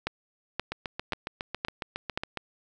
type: two click trains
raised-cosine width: 0.3 ms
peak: -16 / -12 dBFS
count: 13 / 5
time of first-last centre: 0.72-2.373 / 0.07-2.175 s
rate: 7.26 / 1.9 Hz
effects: none